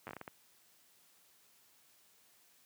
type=slowing click train; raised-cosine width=0.5 ms; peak=-29 dBFS; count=8; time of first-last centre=0.07-0.278 s; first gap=9 ms; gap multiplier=1.39; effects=white hiss -67 dBFS RMS until 2.65 s + high-pass 100 Hz 12 dB/octave

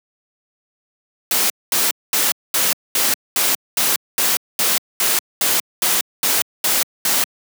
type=noise bursts; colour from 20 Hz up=white; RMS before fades=-17 dBFS; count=15; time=1.31-7.24 s; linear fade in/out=2 ms; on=190 ms; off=220 ms; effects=high-pass 200 Hz 12 dB/octave

